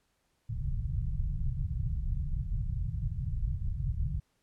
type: low-pass noise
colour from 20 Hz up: pink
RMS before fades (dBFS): -32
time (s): 0.49-4.2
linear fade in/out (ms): 10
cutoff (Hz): 150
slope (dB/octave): 48
effects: pink hiss -75 dBFS RMS until 4.42 s + low-pass 12000 Hz 12 dB/octave